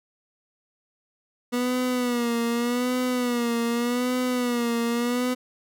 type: tone with vibrato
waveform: 30% pulse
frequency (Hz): 242.6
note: B3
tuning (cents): -31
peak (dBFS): -20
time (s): 1.52-5.35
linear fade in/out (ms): 20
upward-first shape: sine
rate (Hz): 0.84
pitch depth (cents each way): 68
effects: none